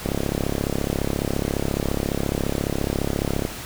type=click train; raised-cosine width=2 ms; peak=-9 dBFS; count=118; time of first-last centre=0.06-3.451 s; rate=34.5 Hz; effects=pink hiss -34 dBFS RMS until 3.65 s